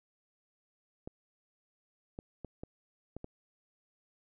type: clicks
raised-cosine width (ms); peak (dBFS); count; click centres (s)
2; -28; 6; 1.075 / 2.189 / 2.447 / 2.635 / 3.166 / 3.244
effects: none